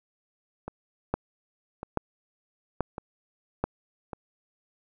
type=two click trains; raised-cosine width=1 ms; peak=-21 / -11 dBFS; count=4 / 4; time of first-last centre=0.68-4.132 / 1.14-3.64 s; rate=0.869 / 1.2 Hz; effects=none